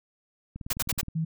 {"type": "click train", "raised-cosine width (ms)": 5, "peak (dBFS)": -25, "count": 11, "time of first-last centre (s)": [0.56, 1.084], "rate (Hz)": 19.1}
{"type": "noise bursts", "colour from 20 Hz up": "white", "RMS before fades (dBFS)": -27, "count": 4, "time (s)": [0.7, 1.013], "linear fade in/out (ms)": 5, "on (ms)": 31, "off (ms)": 63}
{"type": "tone", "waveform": "sine", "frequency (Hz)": 161, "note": "E3", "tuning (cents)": -41, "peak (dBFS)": -25, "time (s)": [1.15, 1.25], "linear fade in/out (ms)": 10}
{"effects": []}